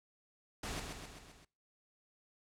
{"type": "noise with echo", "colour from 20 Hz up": "pink", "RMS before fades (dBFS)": -41, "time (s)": [0.63, 0.8], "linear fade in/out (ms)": 5, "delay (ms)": 130, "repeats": 5, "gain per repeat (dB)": -4, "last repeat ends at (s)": 1.45, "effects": ["noise-tail reverb RT60 0.4 s tail -25 dB re dry", "low-pass 9000 Hz 12 dB/octave"]}